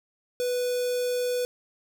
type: tone with notch filter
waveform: square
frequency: 493.9 Hz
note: B4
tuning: in tune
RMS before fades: -27 dBFS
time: 0.4-1.45 s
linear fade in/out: 0 ms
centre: 1800 Hz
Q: 0.87
effects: 9-bit